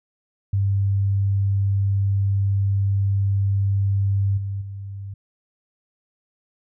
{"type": "tone with level steps", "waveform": "sine", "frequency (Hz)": 98.8, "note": "G2", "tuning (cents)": 14, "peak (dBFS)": [-17, -24, -30], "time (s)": [0.53, 5.14], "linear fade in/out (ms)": 5, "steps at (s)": [4.37, 4.61], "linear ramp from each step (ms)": 10, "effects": []}